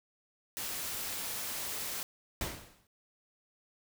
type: noise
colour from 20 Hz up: white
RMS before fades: -38 dBFS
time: 0.57-2.03 s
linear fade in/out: 0 ms
type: noise with exponential decay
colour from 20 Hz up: pink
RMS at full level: -33 dBFS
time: 2.41-2.87 s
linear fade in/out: 2 ms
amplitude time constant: 98 ms
effects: none